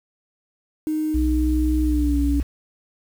sine tone with pitch glide, 309.5 to 285.5 Hz, D#4 to D4, -9 to -49 cents, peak -20 dBFS, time 0.87-2.4 s, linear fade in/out 0 ms, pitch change -140 cents, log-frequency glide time 1.83-2.18 s
sine tone, 61.1 Hz, B1, 18 cents flat, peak -19 dBFS, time 1.14-2.43 s, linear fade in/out 10 ms
effects 7-bit

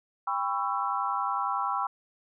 sine chord, C# half-diminished seventh, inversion second, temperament just, 798.3 / 997.9 / 1108.7 / 1330.5 Hz, G5 / B5 / C#6 / E6, +31 / +18 / 0 / +16 cents, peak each -32 dBFS, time 0.27-1.87 s, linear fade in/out 5 ms, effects none

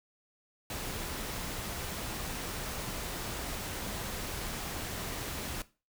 pink noise, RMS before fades -38 dBFS, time 0.7-5.62 s, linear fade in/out 2 ms, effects noise-tail reverb RT60 0.3 s tail -17 dB re dry

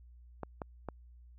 clicks, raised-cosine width 1 ms, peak -24 dBFS, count 3, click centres 0.433 / 0.618 / 0.887 s, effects added 60 Hz sine -53 dBFS peak until 1.38 s

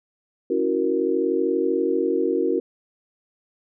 sine chord, F# dominant seventh, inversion second, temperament equal, 277.2 / 329.6 / 370 / 466.2 Hz, C#4 / E4 / F#4 / A#4, 0 / 0 / 0 / 0 cents, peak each -27 / -25 / -23 / -24 dBFS, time 0.5-2.6 s, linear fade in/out 5 ms, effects none

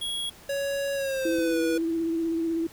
square tone, 3322 Hz, G#7, in tune, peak -29 dBFS, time 0.01-0.3 s, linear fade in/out 10 ms
square tone with pitch glide, 558 to 485.8 Hz, C#5 to B4, +11 to -29 cents, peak -27 dBFS, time 0.49-1.78 s, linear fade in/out 5 ms, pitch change -240 cents, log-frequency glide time 0.94-1.61 s
sine tone with vibrato, 329.6 Hz, E4, in tune, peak -24 dBFS, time 1.25-2.67 s, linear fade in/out 5 ms, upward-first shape sine, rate 16 Hz, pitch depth 25 cents each way
click, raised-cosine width 3 ms, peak -30 dBFS, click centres 1.386 s
effects pink hiss -50 dBFS RMS until 2.72 s

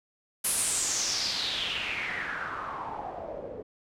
white noise with low-pass filter sweep, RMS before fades -32 dBFS, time 0.44-3.63 s, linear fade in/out 10 ms, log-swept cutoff 11000 to 440 Hz, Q 4.8, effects none

